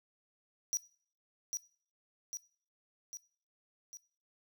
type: tone with echo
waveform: square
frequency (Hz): 5800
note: F#8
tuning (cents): -35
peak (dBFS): -30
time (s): 0.73-0.77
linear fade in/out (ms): 0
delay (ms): 800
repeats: 4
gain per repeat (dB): -4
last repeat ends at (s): 3.97
effects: noise-tail reverb RT60 0.5 s tail -21 dB re dry